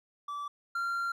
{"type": "tone pair in turn", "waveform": "triangle", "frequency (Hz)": [1158, 1381.1], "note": ["D6", "F6"], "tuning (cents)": [-25, -20], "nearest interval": "minor third", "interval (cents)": 305, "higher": "second", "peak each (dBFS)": [-33, -28], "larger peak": "second", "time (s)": [[0.28, 0.48], [0.75, 1.12]], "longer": "second", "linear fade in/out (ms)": 5, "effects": []}